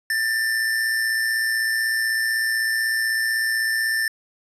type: tone with amplitude modulation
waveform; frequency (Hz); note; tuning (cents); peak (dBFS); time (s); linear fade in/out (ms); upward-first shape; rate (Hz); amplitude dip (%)
square; 1781; A6; +21; -19; 0.1-4.08; 2; sine; 116; 35
effects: resampled to 32000 Hz